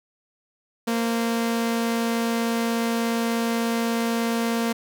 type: tone pair together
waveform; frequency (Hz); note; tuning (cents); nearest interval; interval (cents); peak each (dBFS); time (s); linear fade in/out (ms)
sawtooth; 230.7 / 518; A#3 / C5; -18 / -17; octave + major second; 1401; -18 / -30; 0.87-4.73; 10
effects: none